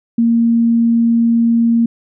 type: tone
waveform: sine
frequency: 231.9 Hz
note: A#3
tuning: 9 cents flat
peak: -9 dBFS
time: 0.18-1.86 s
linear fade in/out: 5 ms
effects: none